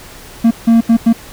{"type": "tone bursts at uneven times", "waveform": "triangle", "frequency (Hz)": 229.3, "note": "A#3", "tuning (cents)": -28, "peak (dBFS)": -3, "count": 4, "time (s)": [[0.44, 0.51], [0.67, 0.81], [0.89, 0.97], [1.06, 1.13]], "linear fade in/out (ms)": 10, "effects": ["pink hiss -35 dBFS RMS until 1.32 s"]}